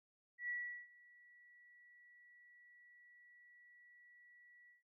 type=tone with ADSR envelope; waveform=sine; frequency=1942 Hz; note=B6; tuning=30 cents flat; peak=-38 dBFS; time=0.38-4.83 s; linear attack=110 ms; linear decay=380 ms; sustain=-24 dB; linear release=140 ms; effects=none